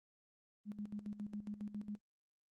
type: tone with tremolo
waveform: sine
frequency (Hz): 207.7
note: G#3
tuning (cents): 0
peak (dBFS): -40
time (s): 0.65-1.99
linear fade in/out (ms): 50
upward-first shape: square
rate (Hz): 7.3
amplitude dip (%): 75
effects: Opus 24 kbps